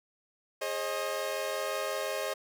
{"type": "chord", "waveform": "sawtooth", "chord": "Ab major", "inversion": "none", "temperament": "equal with one note detuned", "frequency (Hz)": [415.3, 536.7, 622.3], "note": ["Ab4", "C5", "Eb5"], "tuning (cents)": [0, 44, 0], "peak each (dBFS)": [-35, -31, -31], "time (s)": [0.61, 2.34], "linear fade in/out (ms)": 10, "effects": []}